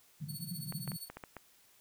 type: band-pass noise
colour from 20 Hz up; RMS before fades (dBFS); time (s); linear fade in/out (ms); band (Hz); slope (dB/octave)
white; -43; 0.2-0.97; 10; 130 to 180; 48
type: tone with tremolo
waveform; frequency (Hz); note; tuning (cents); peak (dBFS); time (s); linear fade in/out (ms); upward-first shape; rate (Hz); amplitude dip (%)
5% pulse; 4435; C#8; 0; -33; 0.28-1.09; 20; triangle; 15; 85
type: clicks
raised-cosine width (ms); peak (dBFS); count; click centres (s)
0.5; -29; 7; 0.724 / 0.877 / 0.918 / 1.1 / 1.17 / 1.238 / 1.367
effects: white hiss -65 dBFS RMS until 1.8 s